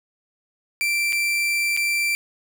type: tone with dropouts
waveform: 40% pulse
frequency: 2349 Hz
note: D7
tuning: in tune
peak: -19 dBFS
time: 0.81-2.15 s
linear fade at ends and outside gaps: 0 ms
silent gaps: 1.124-1.129 / 1.766-1.773 s
effects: none